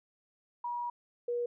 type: tone pair in turn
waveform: sine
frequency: 961 / 480.5 Hz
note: B5 / B4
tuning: -48 / -48 cents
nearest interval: octave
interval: 1200 cents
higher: first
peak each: -33 / -30 dBFS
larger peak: second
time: 0.64-0.9 / 1.28-1.46 s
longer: first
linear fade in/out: 5 ms
effects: none